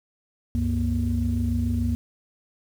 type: tone cluster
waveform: sine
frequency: 69.2 / 96 / 237.4 Hz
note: C#2 / G2 / A#3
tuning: -2 / -36 / +32 cents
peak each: -25 dBFS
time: 0.55-1.95 s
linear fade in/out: 0 ms
effects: tanh soft clip ceiling -14 dBFS + 8-bit